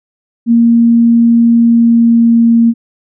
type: tone with pitch glide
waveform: sine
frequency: 233.1 to 231.5 Hz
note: A#3 to A#3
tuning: 0 to -12 cents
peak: -4 dBFS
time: 0.46-2.74 s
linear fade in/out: 50 ms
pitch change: -12 cents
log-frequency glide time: 1.56-2.56 s
effects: none